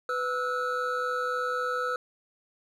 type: tone cluster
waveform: triangle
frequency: 498.8 / 1309 / 1453 Hz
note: B4 / E6 / F#6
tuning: +17 / -13 / -32 cents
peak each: -30 / -28 / -32 dBFS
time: 0.09-1.96 s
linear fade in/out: 2 ms
effects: none